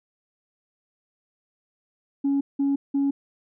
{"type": "tone bursts", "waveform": "sine", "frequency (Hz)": 278.5, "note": "C#4", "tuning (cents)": 8, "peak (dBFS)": -18, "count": 3, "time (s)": [2.24, 3.11], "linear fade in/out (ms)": 10, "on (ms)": 170, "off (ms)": 180, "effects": ["tanh soft clip ceiling -17 dBFS"]}